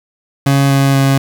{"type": "tone with pitch steps", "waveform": "30% pulse", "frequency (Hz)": [138.59, 137.47, 136.37], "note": ["C#3", "C#3", "C#3"], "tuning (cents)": [0, -14, -28], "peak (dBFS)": -6, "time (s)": [0.46, 1.18], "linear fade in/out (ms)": 5, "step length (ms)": 240, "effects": ["7-bit"]}